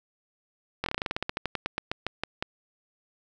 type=slowing click train; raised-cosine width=0.3 ms; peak=-12 dBFS; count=21; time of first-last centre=0.84-2.425 s; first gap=22 ms; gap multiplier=1.12; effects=none